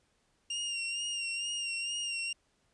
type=tone with vibrato; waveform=sawtooth; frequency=2794 Hz; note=F7; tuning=in tune; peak=-30 dBFS; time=0.5-2.33 s; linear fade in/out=5 ms; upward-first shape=sine; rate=2.2 Hz; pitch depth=42 cents each way; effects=pink hiss -73 dBFS RMS until 2.73 s + resampled to 22050 Hz